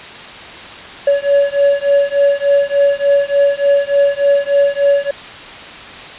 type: beating tone pair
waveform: triangle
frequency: 563 / 566.4 Hz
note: C#5 / C#5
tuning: +27 / +37 cents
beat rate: 3.4 Hz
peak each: -11 dBFS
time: 1.07-5.11 s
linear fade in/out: 5 ms
effects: white hiss -31 dBFS RMS until 6.18 s + resampled to 8000 Hz